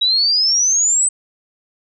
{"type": "exponential sweep", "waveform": "sine", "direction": "up", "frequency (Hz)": [3832, 8180], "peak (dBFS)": -12, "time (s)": [0.01, 1.09], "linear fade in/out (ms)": 10, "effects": []}